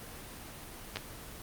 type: clicks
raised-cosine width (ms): 0.2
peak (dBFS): -17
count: 2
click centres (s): 0.959 / 0.97
effects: pink hiss -46 dBFS RMS until 1.42 s + Opus 24 kbps